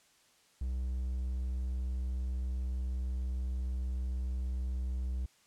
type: tone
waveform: triangle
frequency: 63.3 Hz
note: B1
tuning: 43 cents sharp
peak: -30 dBFS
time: 0.61-5.26 s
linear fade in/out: 5 ms
effects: white hiss -66 dBFS RMS until 5.46 s + low-pass 9000 Hz 12 dB/octave